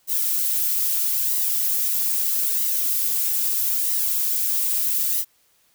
violet noise with flanger, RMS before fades -22 dBFS, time 0.07-5.25 s, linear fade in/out 50 ms, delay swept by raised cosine 1 to 4.1 ms, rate 0.78 Hz, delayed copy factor +0.6, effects white hiss -62 dBFS RMS until 5.74 s

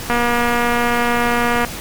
click train, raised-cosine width 0.5 ms, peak -3 dBFS, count 371, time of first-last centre 0.1-1.648 s, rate 239 Hz, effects pink hiss -28 dBFS RMS until 1.8 s + MP3 96 kbps

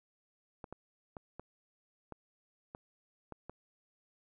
clicks, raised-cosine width 1 ms, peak -30 dBFS, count 8, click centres 0.642 / 0.726 / 1.168 / 1.396 / 2.123 / 2.749 / 3.323 / 3.496 s, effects none

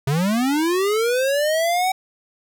square linear sweep, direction up, 130.81 to 762 Hz, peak -18 dBFS, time 0.07-1.92 s, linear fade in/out 5 ms, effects none

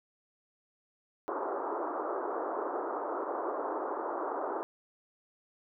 pink band-pass noise, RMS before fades -35 dBFS, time 1.28-4.63 s, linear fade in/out 0 ms, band 320 to 1300 Hz, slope 48 dB/octave, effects none

